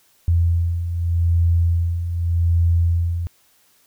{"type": "beating tone pair", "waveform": "sine", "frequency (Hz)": [84.3, 85.14], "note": ["E2", "F2"], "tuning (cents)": [39, -44], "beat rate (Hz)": 0.84, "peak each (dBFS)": [-23, -16], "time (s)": [0.28, 3.27], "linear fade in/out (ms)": 0, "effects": ["white hiss -58 dBFS RMS until 3.86 s"]}